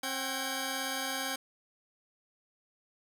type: tone cluster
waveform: 10% pulse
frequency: 267.4 / 764 / 1622 Hz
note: C4 / G5 / G#6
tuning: +38 / -45 / -41 cents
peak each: -29 dBFS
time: 0.03-1.36 s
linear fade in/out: 5 ms
effects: none